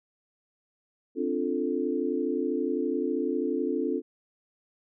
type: chord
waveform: sine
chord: D minor seventh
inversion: third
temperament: equal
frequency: 261.6 / 293.7 / 349.2 / 440 Hz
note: C4 / D4 / F4 / A4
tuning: 0 / 0 / 0 / 0 cents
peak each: -31 dBFS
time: 1.15-4.02 s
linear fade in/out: 50 ms
effects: none